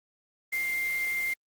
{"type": "tone in noise", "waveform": "sine", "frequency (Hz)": 2102, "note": "C7", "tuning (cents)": 7, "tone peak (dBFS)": -27, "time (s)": [0.52, 1.34], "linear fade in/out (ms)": 10, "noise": "white", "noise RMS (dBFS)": -41, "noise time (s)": [0.52, 1.34], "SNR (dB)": 11, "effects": ["Opus 24 kbps"]}